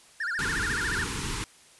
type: tone with vibrato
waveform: triangle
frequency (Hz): 1600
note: G6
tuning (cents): +35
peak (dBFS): -26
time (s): 0.2-1.04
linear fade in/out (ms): 5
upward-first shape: sine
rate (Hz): 14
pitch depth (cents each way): 250
type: band-stop noise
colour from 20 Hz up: pink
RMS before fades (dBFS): -32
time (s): 0.39-1.44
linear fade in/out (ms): 0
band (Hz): 470 to 860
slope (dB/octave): 96
effects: white hiss -55 dBFS RMS until 1.79 s + resampled to 24000 Hz